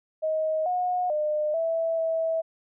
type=tone with pitch steps; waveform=sine; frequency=629 / 724 / 605 / 657 / 651 Hz; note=D#5 / F#5 / D#5 / E5 / E5; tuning=+19 / -38 / -49 / -6 / -22 cents; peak=-23 dBFS; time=0.22-2.42 s; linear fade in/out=20 ms; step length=440 ms; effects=none